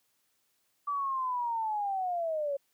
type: linear sweep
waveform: sine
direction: down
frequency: 1163 to 548 Hz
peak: -29 dBFS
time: 0.87-2.57 s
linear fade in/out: 10 ms
effects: white hiss -74 dBFS RMS until 2.73 s + high-pass 80 Hz 12 dB/octave